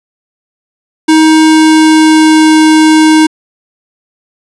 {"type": "tone with pitch glide", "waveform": "square", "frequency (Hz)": [315.4, 313], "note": ["D#4", "D#4"], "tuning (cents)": [24, 10], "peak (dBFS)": -3, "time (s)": [1.08, 3.27], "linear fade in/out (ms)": 10, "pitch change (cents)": -14, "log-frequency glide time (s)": [1.22, 2.58], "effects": ["resampled to 24000 Hz", "7-bit"]}